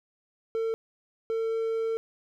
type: tone pair in turn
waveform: triangle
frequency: 450.5 / 450.5 Hz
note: A4 / A4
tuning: +41 / +41 cents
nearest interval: unison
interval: 0 cents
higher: neither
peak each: -24 dBFS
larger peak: neither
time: 0.55-0.74 / 1.3-1.97 s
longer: second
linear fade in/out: 0 ms
effects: none